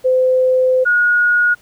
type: tone pair in turn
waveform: sine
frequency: 513 / 1446 Hz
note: C5 / F#6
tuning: -34 / -40 cents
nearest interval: octave + tritone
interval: 1794 cents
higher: second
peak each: -10 dBFS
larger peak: neither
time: 0.04-0.85 / 0.85-1.55 s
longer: first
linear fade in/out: 20 ms
effects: pink hiss -50 dBFS RMS until 1.61 s